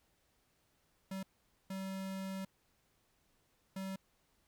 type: tone bursts at uneven times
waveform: square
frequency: 191.7 Hz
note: G3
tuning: 38 cents flat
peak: -40 dBFS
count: 3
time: 1.11-1.23 / 1.7-2.45 / 3.76-3.96 s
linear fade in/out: 5 ms
effects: pink hiss -75 dBFS RMS until 4.47 s